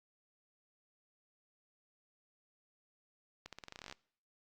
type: accelerating click train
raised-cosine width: 0.2 ms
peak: -29 dBFS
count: 15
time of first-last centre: 3.46-3.925 s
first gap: 67 ms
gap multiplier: 0.88
effects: noise-tail reverb RT60 0.6 s tail -23 dB re dry + Opus 48 kbps